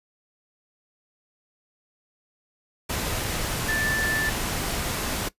sine tone in noise, 1760 Hz, A6, in tune, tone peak -24 dBFS, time 3.68-4.3 s, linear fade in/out 10 ms, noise pink, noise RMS -28 dBFS, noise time 2.89-5.29 s, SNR +1 dB, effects noise-tail reverb RT60 0.1 s tail -18 dB re dry + resampled to 32000 Hz

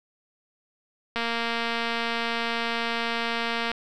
click train, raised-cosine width 0.3 ms, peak -12 dBFS, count 594, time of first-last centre 1.16-3.716 s, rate 232 Hz, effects none

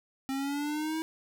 square linear sweep, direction up, 265.7 to 322.6 Hz, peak -31 dBFS, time 0.29-1.02 s, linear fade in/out 0 ms, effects none

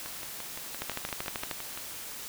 two click trains, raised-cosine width 0.3 ms, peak -16 / -23 dBFS, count 10 / 11, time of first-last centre 0.82-1.512 / 0.06-1.775 s, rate 13 / 5.83 Hz, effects white hiss -41 dBFS RMS until 2.28 s

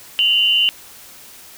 sine tone pair together, 2800 / 3016 Hz, F7 / F#7, +4 / +32 cents, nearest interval minor second, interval 128 cents, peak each -15 dBFS, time 0.19-0.69 s, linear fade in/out 0 ms, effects white hiss -41 dBFS RMS until 1.57 s

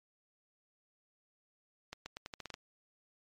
accelerating click train, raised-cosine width 0.2 ms, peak -25 dBFS, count 9, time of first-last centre 1.93-2.541 s, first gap 130 ms, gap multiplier 0.84, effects MP3 64 kbps

